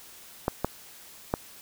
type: clicks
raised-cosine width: 1 ms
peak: -10 dBFS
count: 3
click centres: 0.481 / 0.646 / 1.339 s
effects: white hiss -49 dBFS RMS until 1.61 s